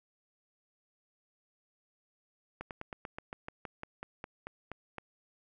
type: slowing click train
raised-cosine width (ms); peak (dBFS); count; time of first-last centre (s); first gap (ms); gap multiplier
0.5; -25; 15; 2.61-4.983; 98; 1.08
effects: none